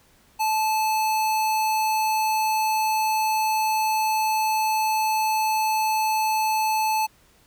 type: tone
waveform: square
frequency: 870 Hz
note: A5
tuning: 20 cents flat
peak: -21 dBFS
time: 0.39-7.07 s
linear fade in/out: 20 ms
effects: pink hiss -58 dBFS RMS until 7.46 s